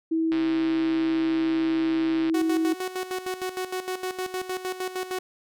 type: tone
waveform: sine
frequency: 324 Hz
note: E4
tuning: 30 cents flat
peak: -21 dBFS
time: 0.11-2.74 s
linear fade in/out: 10 ms
type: click train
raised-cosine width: 0.3 ms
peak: -20 dBFS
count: 264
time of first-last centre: 0.32-2.297 s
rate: 133 Hz
type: tone with tremolo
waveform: sawtooth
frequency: 370 Hz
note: F#4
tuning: in tune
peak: -23 dBFS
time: 2.34-5.19 s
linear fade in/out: 5 ms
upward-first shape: square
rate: 6.5 Hz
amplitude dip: 70%
effects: none